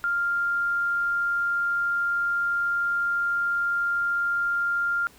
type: tone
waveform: sine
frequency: 1396.9 Hz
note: F6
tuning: in tune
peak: -22 dBFS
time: 0.04-5.07 s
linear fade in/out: 0 ms
effects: pink hiss -53 dBFS RMS until 5.18 s